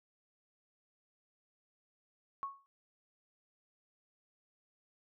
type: tone with exponential decay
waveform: sine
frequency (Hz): 1103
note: C#6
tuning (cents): -9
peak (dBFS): -33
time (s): 2.43-2.66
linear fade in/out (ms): 0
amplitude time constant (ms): 48
effects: none